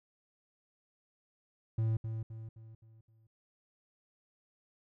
triangle tone with echo, 111.6 Hz, A2, 25 cents sharp, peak -26 dBFS, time 1.78-1.97 s, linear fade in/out 5 ms, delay 260 ms, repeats 5, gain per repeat -7 dB, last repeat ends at 3.27 s, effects none

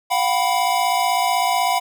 square tone cluster, 708 / 764 / 987 Hz, F5 / G5 / B5, +23 / -45 / -1 cents, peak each -22 dBFS, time 0.1-1.8 s, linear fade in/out 20 ms, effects none

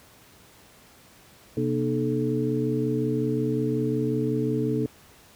sine tone cluster, 129.8 / 239.2 / 304.7 / 433 Hz, C3 / A#3 / D#4 / A4, -13 / +45 / -36 / -28 cents, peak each -28 dBFS, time 1.57-4.86 s, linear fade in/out 2 ms, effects pink hiss -53 dBFS RMS until 5.35 s + high-pass 60 Hz 12 dB/octave

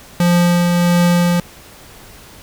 square tone with tremolo, 174.61 Hz, F3, in tune, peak -10 dBFS, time 0.2-1.4 s, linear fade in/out 2 ms, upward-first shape triangle, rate 1.5 Hz, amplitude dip 30%, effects pink hiss -40 dBFS RMS until 2.42 s

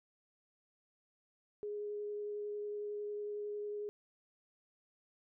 sine tone with vibrato, 415.3 Hz, G#4, in tune, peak -38 dBFS, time 1.63-3.89 s, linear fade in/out 0 ms, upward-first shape sine, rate 11 Hz, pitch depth 8 cents each way, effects none

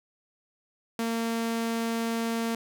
sawtooth tone, 229 Hz, A#3, 31 cents flat, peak -23 dBFS, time 0.99-2.55 s, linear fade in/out 2 ms, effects none

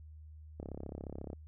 click train, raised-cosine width 2 ms, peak -29 dBFS, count 26, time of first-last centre 0.6-1.331 s, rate 34.2 Hz, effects added 77 Hz sine -49 dBFS peak until 1.47 s

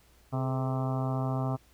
harmonic tone with a mistuned harmonic, 130.6 Hz, C3, 3 cents flat, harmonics 1 / 2 / 3 / 4 / 5 / 6 / 7 / 8 / 9 / 10, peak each -29 / -35 / -42 / -45 / -38 / -40 / -45 / -44 / -43 / -48 dBFS, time 0.32-1.57 s, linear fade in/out 20 ms, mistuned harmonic 3, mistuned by +100 cents, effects added 60 Hz sine -63 dBFS peak until 1.73 s + pink hiss -63 dBFS RMS until 1.73 s

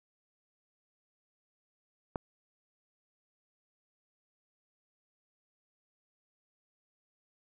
click, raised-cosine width 1 ms, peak -19 dBFS, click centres 2.158 s, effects none

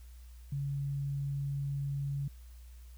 sine tone, 140 Hz, C#3, 18 cents sharp, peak -32 dBFS, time 0.52-2.28 s, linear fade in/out 5 ms, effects added 60 Hz sine -48 dBFS peak until 2.97 s + white hiss -65 dBFS RMS until 2.97 s

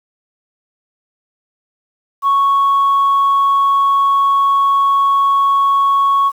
sine tone, 1108 Hz, C#6, 1 cent flat, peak -8 dBFS, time 2.22-6.32 s, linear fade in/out 50 ms, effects tanh soft clip ceiling -7 dBFS + 7-bit

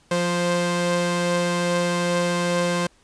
sawtooth tone pair together, 175.24 / 523.3 Hz, F3 / C5, +6 / 0 cents, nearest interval octave + perfect fifth, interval 1894 cents, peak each -19 dBFS, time 0.11-2.87 s, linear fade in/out 5 ms, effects pink hiss -58 dBFS RMS until 3.03 s + resampled to 22050 Hz

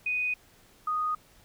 sine tone pair in turn, 2489 / 1240.2 Hz, D#7 / D#6, 0 / -6 cents, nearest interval octave, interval 1206 cents, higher first, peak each -26 dBFS, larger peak neither, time 0.06-0.34 / 0.87-1.15 s, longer neither, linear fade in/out 5 ms, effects pink hiss -59 dBFS RMS until 1.44 s

